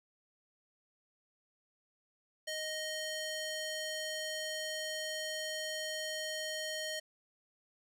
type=tone with band-pass filter; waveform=square; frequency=622.3 Hz; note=D#5; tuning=in tune; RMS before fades=-39 dBFS; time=2.47-7 s; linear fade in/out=10 ms; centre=4500 Hz; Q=0.59; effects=11-bit